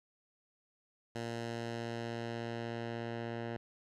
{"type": "tone with low-pass filter sweep", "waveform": "10% pulse", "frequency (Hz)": 116.54, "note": "A#2", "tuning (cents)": 0, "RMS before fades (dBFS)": -40, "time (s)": [1.15, 3.57], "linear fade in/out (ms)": 5, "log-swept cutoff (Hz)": [7600, 2500], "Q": 0.74, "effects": []}